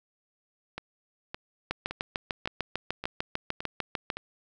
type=two click trains; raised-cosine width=0.3 ms; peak=-13 / -19 dBFS; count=17 / 7; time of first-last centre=1.71-4.102 / 0.78-4.17 s; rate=6.69 / 1.77 Hz; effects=none